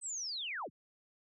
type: linear sweep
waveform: sine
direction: down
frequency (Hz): 8300 to 56.3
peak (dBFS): -37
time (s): 0.01-0.7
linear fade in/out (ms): 50
effects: none